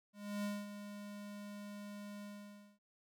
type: tone with ADSR envelope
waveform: square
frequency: 205 Hz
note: G#3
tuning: 22 cents flat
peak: -37 dBFS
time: 0.13-2.79 s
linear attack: 310 ms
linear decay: 220 ms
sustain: -10 dB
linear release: 560 ms
effects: none